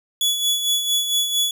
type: tone with tremolo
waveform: sawtooth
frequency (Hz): 3400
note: G#7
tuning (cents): +40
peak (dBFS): -13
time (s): 0.21-1.51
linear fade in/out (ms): 2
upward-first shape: sine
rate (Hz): 4.4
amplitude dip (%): 55
effects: none